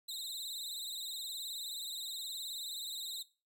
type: tone with vibrato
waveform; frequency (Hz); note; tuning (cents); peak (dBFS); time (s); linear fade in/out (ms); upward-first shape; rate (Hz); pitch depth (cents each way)
sawtooth; 3876; B7; -33; -37; 0.08-3.23; 10; triangle; 19; 120
effects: noise-tail reverb RT60 0.3 s tail -17 dB re dry